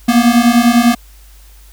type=beating tone pair; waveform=square; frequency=233.1 / 243.1 Hz; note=A#3 / B3; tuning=0 / -27 cents; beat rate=10 Hz; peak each=-11 dBFS; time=0.08-0.95 s; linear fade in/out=10 ms; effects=added 50 Hz sine -38 dBFS peak until 1.72 s + white hiss -47 dBFS RMS until 1.72 s